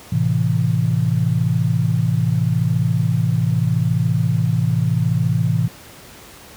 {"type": "chord", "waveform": "sine", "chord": "A minor", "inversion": "none", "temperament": "equal", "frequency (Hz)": [110, 130.81, 164.81], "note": ["A2", "C3", "E3"], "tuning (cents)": [0, 0, 0], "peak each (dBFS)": -19, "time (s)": [0.12, 5.68], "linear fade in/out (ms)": 5, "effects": ["pink hiss -41 dBFS RMS until 6.56 s", "high-pass 60 Hz 12 dB/octave"]}